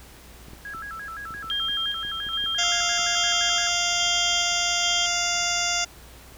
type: clicks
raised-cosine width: 3 ms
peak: -31 dBFS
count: 11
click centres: 0.484 / 0.534 / 0.748 / 1.307 / 1.348 / 1.444 / 1.695 / 2.05 / 2.267 / 2.44 / 2.994 s
type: tone with vibrato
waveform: sine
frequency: 1480 Hz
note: F#6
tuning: in tune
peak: -33 dBFS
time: 0.65-3.69 s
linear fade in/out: 2 ms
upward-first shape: square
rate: 5.8 Hz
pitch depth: 190 cents each way
type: tone with tremolo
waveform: sine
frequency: 3200 Hz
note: G7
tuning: 35 cents sharp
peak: -24 dBFS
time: 1.5-5.06 s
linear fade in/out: 0 ms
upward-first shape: square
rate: 1.2 Hz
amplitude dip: 45%
type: harmonic tone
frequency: 699 Hz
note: F5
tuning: 1 cent sharp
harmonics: 1 / 2 / 3 / 4 / 5 / 7 / 8 / 9 / 10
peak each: -31 / -31 / -31 / -31 / -31 / -31 / -31 / -31 / -31 dBFS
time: 2.58-5.85 s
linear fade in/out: 10 ms
effects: added 60 Hz sine -48 dBFS peak until 6.37 s + pink hiss -48 dBFS RMS until 6.37 s

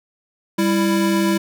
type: tone pair together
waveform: square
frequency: 197.2 / 331.5 Hz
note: G3 / E4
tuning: +11 / +10 cents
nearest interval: major sixth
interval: 899 cents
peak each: -19 dBFS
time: 0.58-1.38 s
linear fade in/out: 10 ms
effects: none

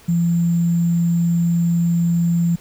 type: tone with sample-and-hold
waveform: sine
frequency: 170 Hz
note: F3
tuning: 46 cents flat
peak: -14 dBFS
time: 0.08-2.56 s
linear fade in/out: 10 ms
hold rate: 7350 Hz
effects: pink hiss -47 dBFS RMS until 2.6 s

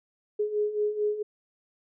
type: beating tone pair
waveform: sine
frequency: 416.3 / 420.8 Hz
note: G#4 / G#4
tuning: +4 / +23 cents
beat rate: 4.5 Hz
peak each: -31 / -26 dBFS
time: 0.39-1.23 s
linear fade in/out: 10 ms
effects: none

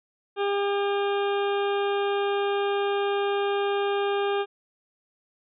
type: harmonic tone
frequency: 402.1 Hz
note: G4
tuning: 44 cents sharp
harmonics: 1 / 2 / 3 / 4 / 6 / 7 / 8 / 9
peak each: -24 / -30 / -34 / -36 / -40 / -41 / -42 / -43 dBFS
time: 0.36-4.46 s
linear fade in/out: 50 ms
effects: none

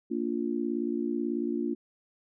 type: chord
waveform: sine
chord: Bb major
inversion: none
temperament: just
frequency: 233.1 / 291.4 / 349.6 Hz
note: Bb3 / D4 / F4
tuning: 0 / -13 / +2 cents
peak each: -32 dBFS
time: 0.1-1.75 s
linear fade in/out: 20 ms
effects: none

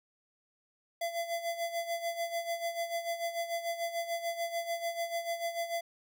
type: tone with tremolo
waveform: square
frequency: 678 Hz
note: E5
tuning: 49 cents sharp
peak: -31 dBFS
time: 1.01-5.81 s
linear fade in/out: 5 ms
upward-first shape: sine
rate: 6.8 Hz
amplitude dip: 70%
effects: none

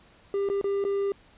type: tone with dropouts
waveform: triangle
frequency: 398 Hz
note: G4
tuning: 26 cents sharp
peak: -22 dBFS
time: 0.34-1.12 s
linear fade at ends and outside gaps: 1 ms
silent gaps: 0.489-0.499 / 0.613-0.642 / 0.841-0.85 s
effects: pink hiss -57 dBFS RMS until 1.37 s + resampled to 8000 Hz

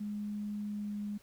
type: tone with pitch glide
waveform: sine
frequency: 207.7 to 206.3 Hz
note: G#3 to G#3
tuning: 0 to -11 cents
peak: -35 dBFS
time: 0-1.18 s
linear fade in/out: 10 ms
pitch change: -11 cents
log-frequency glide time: 0.66-1.04 s
effects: pink hiss -63 dBFS RMS until 1.22 s

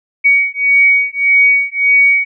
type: beating tone pair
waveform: sine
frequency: 2248 / 2249.7 Hz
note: C#7 / C#7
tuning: +24 / +25 cents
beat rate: 1.7 Hz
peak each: -11 dBFS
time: 0.24-2.25 s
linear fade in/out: 20 ms
effects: none

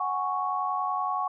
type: chord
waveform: sine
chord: F# suspended second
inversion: none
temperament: equal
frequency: 740 / 830.6 / 1108.7 Hz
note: F#5 / G#5 / C#6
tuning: 0 / 0 / 0 cents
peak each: -31 / -33 / -28 dBFS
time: 0-1.28 s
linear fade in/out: 5 ms
effects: none

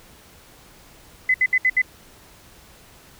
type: tone bursts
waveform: sine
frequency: 2023 Hz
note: B6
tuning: 41 cents sharp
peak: -14 dBFS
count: 5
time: 1.29-1.818 s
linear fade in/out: 5 ms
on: 52 ms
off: 67 ms
effects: pink hiss -49 dBFS RMS until 3.19 s

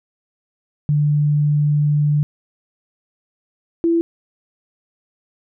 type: tone pair in turn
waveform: sine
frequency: 147.8 / 335.1 Hz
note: D3 / E4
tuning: +11 / +29 cents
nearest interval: octave + major second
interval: 1418 cents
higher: second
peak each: -13 dBFS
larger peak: neither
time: 0.89-2.23 / 3.84-4.01 s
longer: first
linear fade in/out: 0 ms
effects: none

